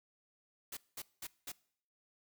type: noise bursts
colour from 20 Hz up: white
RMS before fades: -44 dBFS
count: 4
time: 0.72-1.52 s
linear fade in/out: 5 ms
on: 50 ms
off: 200 ms
effects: noise-tail reverb RT60 0.6 s tail -22 dB re dry